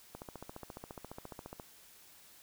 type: click train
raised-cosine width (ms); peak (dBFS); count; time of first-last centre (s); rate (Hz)
1; -30; 22; 0.15-1.598; 14.5
effects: white hiss -59 dBFS RMS until 2.42 s